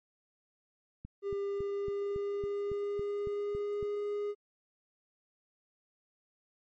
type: click train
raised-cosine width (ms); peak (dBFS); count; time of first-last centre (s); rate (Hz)
5; -31; 11; 1.05-3.828; 3.6
type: tone with pitch glide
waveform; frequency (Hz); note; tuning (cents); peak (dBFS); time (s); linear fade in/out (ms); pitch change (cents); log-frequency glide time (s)
triangle; 399.9 to 412.1; G4 to G#4; +35 to -13; -30; 1.22-4.35; 50; +52; 1.41-3.91
effects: MP3 32 kbps